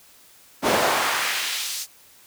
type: noise with high-pass filter sweep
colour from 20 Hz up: brown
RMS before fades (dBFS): -23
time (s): 0.62-1.87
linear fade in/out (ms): 50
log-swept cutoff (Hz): 400 to 6300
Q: 1
effects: white hiss -52 dBFS RMS until 2.26 s